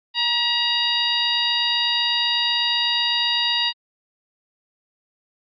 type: harmonic tone with a mistuned harmonic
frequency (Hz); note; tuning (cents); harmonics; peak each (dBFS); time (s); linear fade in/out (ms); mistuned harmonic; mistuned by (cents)
948; A#5; +29; 1 / 2 / 3 / 4 / 5; -29 / -28 / -23 / -22 / -26; 0.14-3.73; 50; 2; +22
effects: Opus 32 kbps

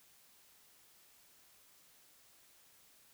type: silence
effects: white hiss -65 dBFS RMS until 3.13 s

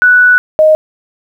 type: tone pair in turn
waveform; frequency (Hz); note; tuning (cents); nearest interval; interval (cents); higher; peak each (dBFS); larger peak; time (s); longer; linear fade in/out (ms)
sine; 1480 / 622.3; F#6 / D#5; 0 / 0; octave + minor third; 1500; first; -3; neither; 0.02-0.38 / 0.59-0.75; first; 0
effects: 7-bit

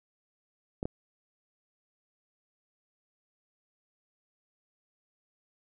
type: clicks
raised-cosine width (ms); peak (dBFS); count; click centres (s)
2; -19; 2; 0.829 / 0.855
effects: none

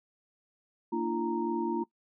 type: tone cluster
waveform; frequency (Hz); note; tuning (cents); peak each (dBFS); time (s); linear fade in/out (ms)
sine; 231.1 / 296.6 / 340.1 / 929; A#3 / D4 / F4 / A#5; -15 / +17 / -46 / -6; -34 / -36 / -31 / -35; 0.92-1.84; 10
effects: noise-tail reverb RT60 0.1 s tail -21 dB re dry

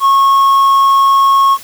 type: tone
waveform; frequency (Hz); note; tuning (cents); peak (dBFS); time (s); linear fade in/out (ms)
triangle; 1094; C#6; -23; -4; 0-1.58; 50
effects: white hiss -34 dBFS RMS until 1.63 s

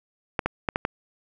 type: clicks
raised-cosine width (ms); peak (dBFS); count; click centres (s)
0.5; -8; 5; 0.392 / 0.46 / 0.688 / 0.759 / 0.851
effects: none

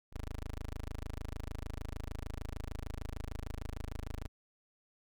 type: tone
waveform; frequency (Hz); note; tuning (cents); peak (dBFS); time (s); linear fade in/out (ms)
15% pulse; 26.61; G#0; +43; -33; 0.12-4.28; 20
effects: none

